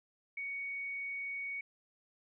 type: tone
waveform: sine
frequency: 2234 Hz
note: C#7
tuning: 13 cents sharp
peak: -37 dBFS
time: 0.37-1.61 s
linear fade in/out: 5 ms
effects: none